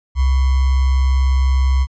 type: tone with sample-and-hold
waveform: sine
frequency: 65.9 Hz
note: C2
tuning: 13 cents sharp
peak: -11 dBFS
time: 0.15-1.87 s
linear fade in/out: 50 ms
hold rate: 1050 Hz
effects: resampled to 16000 Hz